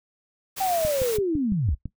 white noise, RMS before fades -33 dBFS, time 0.56-1.18 s, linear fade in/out 20 ms
sine linear sweep, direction down, 784 to 51.91 Hz, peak -21 dBFS, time 0.6-1.75 s, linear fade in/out 10 ms
click train, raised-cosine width 5 ms, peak -19 dBFS, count 7, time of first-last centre 0.85-1.857 s, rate 5.96 Hz
effects noise-tail reverb RT60 0.1 s tail -18 dB re dry

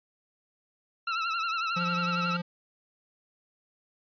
sawtooth tone with vibrato, 1342 Hz, E6, 31 cents sharp, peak -24 dBFS, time 1.07-2.37 s, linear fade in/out 5 ms, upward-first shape triangle, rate 11 Hz, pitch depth 77 cents each way
square tone with tremolo, 174.61 Hz, F3, in tune, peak -30 dBFS, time 1.76-2.42 s, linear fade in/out 10 ms, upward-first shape triangle, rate 19 Hz, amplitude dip 25%
effects resampled to 11025 Hz

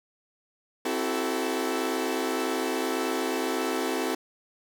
sawtooth chord, F# half-diminished seventh, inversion second, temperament equal with one note detuned, 261.6 / 329.6 / 378.2 / 440 Hz, C4 / E4 / F#4 / A4, 0 / 0 / +38 / 0 cents, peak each -28 dBFS, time 0.85-4.15 s, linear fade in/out 5 ms, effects none

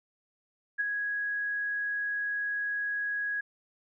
sine tone with ADSR envelope, 1661.2 Hz, G#6, in tune, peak -24 dBFS, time 0.78-3.41 s, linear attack 23 ms, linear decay 19 ms, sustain -5 dB, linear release 8 ms, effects none

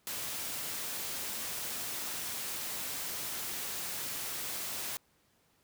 white noise, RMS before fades -38 dBFS, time 0.07-4.97 s, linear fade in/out 0 ms, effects pink hiss -70 dBFS RMS until 5.63 s + high-pass 60 Hz 12 dB/octave

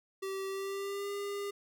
square tone with pitch glide, 386.6 to 403.5 Hz, G4 to G#4, -24 to -50 cents, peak -36 dBFS, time 0.22-1.51 s, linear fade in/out 10 ms, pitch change +74 cents, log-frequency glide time 0.48-1.11 s, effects none

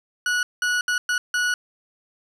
40% pulse tone bursts at uneven times, 1466 Hz, F#6, 16 cents flat, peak -19 dBFS, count 5, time 0.26-0.43 / 0.62-0.81 / 0.88-0.98 / 1.09-1.18 / 1.34-1.54 s, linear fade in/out 2 ms, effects low-pass 9000 Hz 12 dB/octave + 9-bit

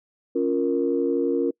sine chord, Bb minor, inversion first, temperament equal, 277.2 / 349.2 / 466.2 Hz, Db4 / F4 / Bb4, 0 / 0 / 0 cents, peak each -24 / -24 / -23 dBFS, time 0.35-1.51 s, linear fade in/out 10 ms, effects noise-tail reverb RT60 0.1 s tail -24 dB re dry + tanh soft clip ceiling -10 dBFS

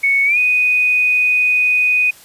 sine tone with pitch glide, 2217 to 2488 Hz, C#7 to D#7, 0 to -1 cents, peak -11 dBFS, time 0.03-2.11 s, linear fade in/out 10 ms, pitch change +199 cents, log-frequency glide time 0.25-0.38 s, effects white hiss -43 dBFS RMS until 2.24 s + resampled to 32000 Hz

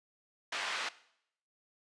pink band-pass noise, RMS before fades -37 dBFS, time 0.52-0.89 s, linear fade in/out 5 ms, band 1100 to 3800 Hz, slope 12 dB/octave, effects noise-tail reverb RT60 0.7 s tail -18 dB re dry + resampled to 22050 Hz

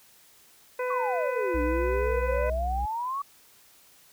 harmonic tone, 501 Hz, B4, 25 cents sharp, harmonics 1 / 2 / 3 / 4 / 5, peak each -28 / -34 / -38 / -40 / -42 dBFS, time 0.79-2.5 s, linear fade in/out 5 ms
sine exponential two-way sweep, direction down then up, 1149 to 293.7 to 1149 Hz, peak -28 dBFS, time 0.9-3.22 s, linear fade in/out 5 ms, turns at 1.61 s
triangle tone with vibrato, 61.74 Hz, B1, in tune, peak -26 dBFS, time 1.54-2.86 s, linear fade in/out 10 ms, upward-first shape sine, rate 2.2 Hz, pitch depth 10 cents each way
effects white hiss -57 dBFS RMS until 4.12 s

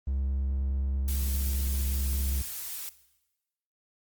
triangle tone with vibrato, 67.4 Hz, C#2, 48 cents flat, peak -25 dBFS, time 0.07-2.42 s, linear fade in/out 5 ms, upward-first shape triangle, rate 9.3 Hz, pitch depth 11 cents each way
blue noise, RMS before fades -37 dBFS, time 1.08-2.89 s, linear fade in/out 0 ms
effects noise-tail reverb RT60 1.0 s tail -17 dB re dry + Opus 24 kbps

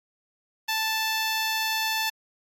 10% pulse tone, 880 Hz, A5, in tune, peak -16 dBFS, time 0.68-2.1 s, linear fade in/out 10 ms, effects AAC 48 kbps

